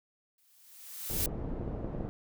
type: noise with exponential growth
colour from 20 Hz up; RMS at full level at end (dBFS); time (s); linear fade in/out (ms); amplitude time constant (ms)
blue; -30; 0.38-1.26; 2; 190
type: low-pass noise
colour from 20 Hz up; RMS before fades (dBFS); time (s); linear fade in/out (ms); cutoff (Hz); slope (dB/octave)
pink; -37; 1.1-2.09; 0; 490; 12
type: clicks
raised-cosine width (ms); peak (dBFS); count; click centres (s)
2; -25; 9; 1.275 / 1.447 / 1.613 / 1.678 / 1.749 / 1.845 / 1.949 / 2.008 / 2.05
effects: none